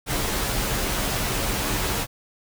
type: noise with comb filter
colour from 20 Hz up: pink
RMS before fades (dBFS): -25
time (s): 0.06-2.07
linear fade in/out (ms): 50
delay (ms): 12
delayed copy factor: -0.5
effects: none